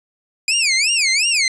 20% pulse tone with vibrato, 2416 Hz, D7, 48 cents sharp, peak -9 dBFS, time 0.48-1.48 s, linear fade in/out 2 ms, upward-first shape sine, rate 2.8 Hz, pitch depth 270 cents each way, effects resampled to 22050 Hz

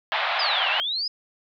pink band-pass noise, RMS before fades -25 dBFS, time 0.12-0.8 s, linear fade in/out 0 ms, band 640 to 3900 Hz, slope 48 dB/octave
sine exponential two-way sweep, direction down then up, 5130 to 2600 to 5130 Hz, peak -24 dBFS, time 0.39-1.08 s, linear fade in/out 5 ms, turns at 0.7 s
effects none

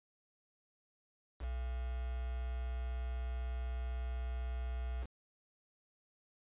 sine tone with quantisation, 62 Hz, B1, 7 cents sharp, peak -36 dBFS, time 1.39-5.07 s, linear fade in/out 50 ms, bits 8, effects resampled to 8000 Hz

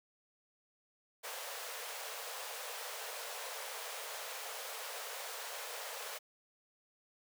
pink high-pass noise, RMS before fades -44 dBFS, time 1.23-6.19 s, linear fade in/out 20 ms, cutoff 440 Hz, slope 96 dB/octave, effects none

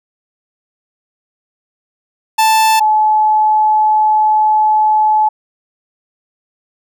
45% pulse / sine tone pair in turn, 880 / 858.9 Hz, A5 / A5, 0 / -42 cents, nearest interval unison, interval 42 cents, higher first, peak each -8 dBFS, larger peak neither, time 2.38-2.8 / 2.8-5.29 s, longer second, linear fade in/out 10 ms, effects none

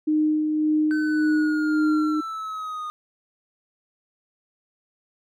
sine tone with tremolo, 306.9 Hz, D#4, 24 cents flat, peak -17 dBFS, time 0.07-2.21 s, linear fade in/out 10 ms, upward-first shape sine, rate 1.8 Hz, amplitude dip 35%
triangle linear sweep, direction down, 1531 to 1227 Hz, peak -27 dBFS, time 0.91-2.9 s, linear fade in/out 0 ms
effects none

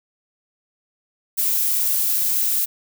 violet noise, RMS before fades -20 dBFS, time 1.37-2.66 s, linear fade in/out 20 ms, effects none

